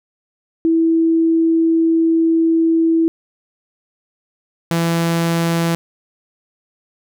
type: tone pair in turn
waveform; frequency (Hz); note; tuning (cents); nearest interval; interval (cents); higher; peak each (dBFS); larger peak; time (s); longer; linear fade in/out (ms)
sine / sawtooth; 327.6 / 167.44; E4 / E3; -11 / +27; octave; 1162; first; -11 / -11; neither; 0.65-3.08 / 4.71-5.75; first; 0
effects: none